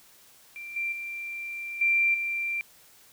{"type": "tone with level steps", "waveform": "sine", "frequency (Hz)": 2362, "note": "D7", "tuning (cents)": 9, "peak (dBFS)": [-37, -27, -33, -20, -27], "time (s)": [0.56, 2.61], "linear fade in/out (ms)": 0, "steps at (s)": [0.76, 0.92, 1.81, 2.14], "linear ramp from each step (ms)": 5, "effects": ["white hiss -56 dBFS RMS until 3.12 s"]}